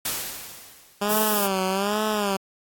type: noise with exponential decay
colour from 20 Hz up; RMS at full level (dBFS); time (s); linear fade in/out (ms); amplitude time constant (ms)
white; -25; 0.05-1.25; 5; 260
type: tone with vibrato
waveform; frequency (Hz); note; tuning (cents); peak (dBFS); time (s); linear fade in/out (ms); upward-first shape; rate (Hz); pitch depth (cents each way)
10% pulse; 201.1; G3; +44; -14; 1.01-2.37; 10; sine; 1.2; 120
type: noise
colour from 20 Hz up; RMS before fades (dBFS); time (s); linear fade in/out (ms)
violet; -24; 1.07-1.49; 50
effects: AAC 64 kbps